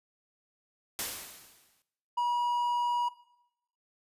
white noise with exponential decay, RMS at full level -32 dBFS, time 0.99-1.82 s, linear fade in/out 0 ms, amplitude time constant 180 ms
triangle tone, 964 Hz, B5, 42 cents flat, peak -24 dBFS, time 2.17-3.09 s, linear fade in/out 10 ms
effects noise-tail reverb RT60 0.8 s tail -17 dB re dry + resampled to 32000 Hz

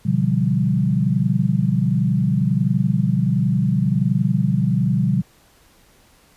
sine chord, G dominant seventh, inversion first, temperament equal with one note detuned, 123.47 / 144.14 / 174.61 / 196 Hz, B2 / D3 / F3 / G3, 0 / -32 / 0 / 0 cents, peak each -21 dBFS, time 0.05-5.22 s, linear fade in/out 10 ms, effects pink hiss -54 dBFS RMS until 6.36 s + resampled to 32000 Hz

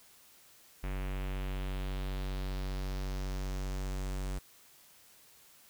square tone with low-pass filter sweep, 47.4 Hz, F#1, 43 cents sharp, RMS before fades -36 dBFS, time 0.83-4.39 s, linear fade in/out 10 ms, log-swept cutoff 2400 to 8800 Hz, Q 2, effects white hiss -60 dBFS RMS until 5.69 s

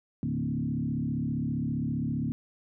sine tone with frequency modulation, 191.8 Hz, G3, 37 cents flat, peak -27 dBFS, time 0.23-2.32 s, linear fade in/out 0 ms, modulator 35.1 Hz, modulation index 2.3, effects none

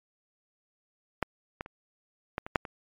clicks, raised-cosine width 0.5 ms, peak -11 / -19 / -28 / -15 / -23 / -7 / -24 dBFS, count 7, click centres 1.227 / 1.609 / 1.661 / 2.381 / 2.465 / 2.558 / 2.652 s, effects MP3 96 kbps

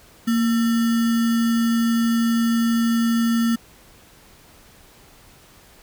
sine tone with sample-and-hold, 231.2 Hz, A#3, 14 cents flat, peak -16 dBFS, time 0.27-3.56 s, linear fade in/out 10 ms, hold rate 1575 Hz, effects pink hiss -50 dBFS RMS until 5.82 s

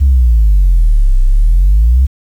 sine exponential two-way sweep, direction down then up, 71.1 to 30.87 to 68.8 Hz, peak -3 dBFS, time 0-2.07 s, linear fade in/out 20 ms, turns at 1.21 s, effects tanh soft clip ceiling -2 dBFS + 7-bit

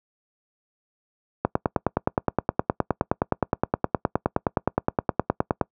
click train, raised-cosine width 1 ms, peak -5 dBFS, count 41, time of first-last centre 1.45-5.612 s, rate 9.61 Hz, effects noise-tail reverb RT60 0.1 s tail -24 dB re dry + high-pass 80 Hz 12 dB/octave

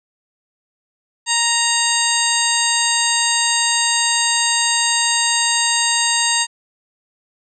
harmonic tone with a mistuned harmonic, 932.3 Hz, A#5, in tune, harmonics 1 / 2 / 3 / 4 / 5 / 7 / 8 / 9, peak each -23 / -23 / -23 / -23 / -23 / -23 / -23 / -23 dBFS, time 1.26-6.47 s, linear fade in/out 50 ms, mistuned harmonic 5, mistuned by +19 cents, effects none

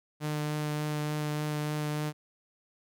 sawtooth tone with vibrato, 150.5 Hz, D3, 43 cents sharp, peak -26 dBFS, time 0.2-2.13 s, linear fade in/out 50 ms, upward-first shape triangle, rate 3.4 Hz, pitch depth 12 cents each way, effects none

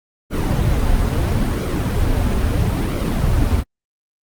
brown noise with flanger, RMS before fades -17 dBFS, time 0.3-3.64 s, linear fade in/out 50 ms, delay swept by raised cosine 1.1 to 6.4 ms, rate 0.75 Hz, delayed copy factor -0.55, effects Opus 32 kbps

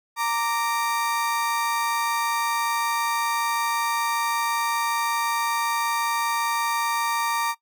35% pulse tone pair together, 926.7 / 1174.7 Hz, A#5 / D6, -10 / 0 cents, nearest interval major third, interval 410 cents, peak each -23 / -25 dBFS, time 0.16-7.55 s, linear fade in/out 50 ms, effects noise-tail reverb RT60 0.1 s tail -18 dB re dry

